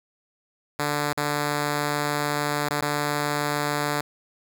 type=tone with dropouts; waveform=5% pulse; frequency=146.83 Hz; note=D3; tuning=in tune; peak=-12 dBFS; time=0.79-4.01 s; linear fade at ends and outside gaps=5 ms; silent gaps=1.131-1.174 / 2.688-2.706 / 2.81-2.82 s; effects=9-bit